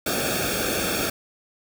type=noise with comb filter; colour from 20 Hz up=pink; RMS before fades=-25 dBFS; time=0.06-1.1 s; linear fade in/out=5 ms; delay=1 ms; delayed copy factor=-1; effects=none